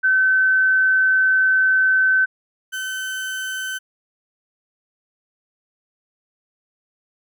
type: tone pair in turn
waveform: sine / 35% pulse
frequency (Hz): 1529 / 1529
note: G6 / G6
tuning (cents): -44 / -44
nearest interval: unison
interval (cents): 0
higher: neither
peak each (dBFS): -13 / -23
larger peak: first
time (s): 0.03-2.26 / 2.72-3.79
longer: first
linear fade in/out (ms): 20
effects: none